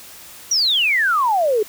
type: exponential sweep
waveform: sine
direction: down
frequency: 5930 to 405 Hz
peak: -14 dBFS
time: 0.51-1.63 s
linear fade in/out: 5 ms
effects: white hiss -40 dBFS RMS until 1.68 s